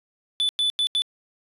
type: tone bursts at uneven times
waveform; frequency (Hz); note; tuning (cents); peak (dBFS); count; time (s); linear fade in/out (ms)
triangle; 3485; A7; -17; -18; 4; 0.4-0.49 / 0.59-0.7 / 0.79-0.87 / 0.95-1.02; 0
effects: resampled to 32000 Hz